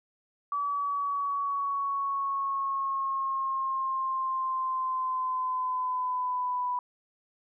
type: linear sweep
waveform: sine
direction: down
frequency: 1148 to 987.8 Hz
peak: -27 dBFS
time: 0.52-6.79 s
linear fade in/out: 2 ms
effects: none